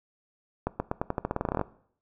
accelerating click train, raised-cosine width 1 ms, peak -13 dBFS, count 17, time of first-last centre 0.67-1.613 s, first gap 130 ms, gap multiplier 0.88, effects noise-tail reverb RT60 0.6 s tail -19 dB re dry

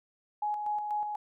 sine tone with tremolo, 838 Hz, G#5, 15 cents sharp, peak -28 dBFS, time 0.42-1.16 s, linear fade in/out 5 ms, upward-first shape square, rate 4.1 Hz, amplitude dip 40%, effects none

